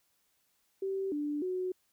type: tone with pitch steps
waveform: sine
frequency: 386.8 / 294.2 / 368.2 Hz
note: G4 / D4 / F#4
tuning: -23 / +3 / -8 cents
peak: -31 dBFS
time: 0.82-1.72 s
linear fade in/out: 5 ms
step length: 300 ms
effects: white hiss -74 dBFS RMS until 1.92 s